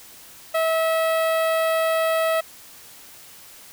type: tone with notch filter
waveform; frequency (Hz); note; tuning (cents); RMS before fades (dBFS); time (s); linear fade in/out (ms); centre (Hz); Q
sawtooth; 648; E5; -30; -21; 0.54-2.41; 10; 6200; 0.58
effects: white hiss -45 dBFS RMS until 3.72 s